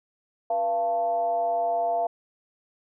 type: tone with frequency modulation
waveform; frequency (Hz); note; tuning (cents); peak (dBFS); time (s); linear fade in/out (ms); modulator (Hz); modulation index
sine; 687; F5; -29; -22; 0.5-2.07; 5; 203; 0.54
effects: none